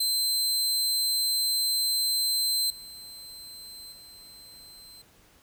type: tone with level steps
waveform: sawtooth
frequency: 4100 Hz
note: C8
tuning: 36 cents flat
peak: -21 / -39 / -44 dBFS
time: 0-5.02 s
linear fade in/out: 5 ms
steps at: 2.7 / 3.92 s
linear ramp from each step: 2 ms
effects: pink hiss -59 dBFS RMS until 5.42 s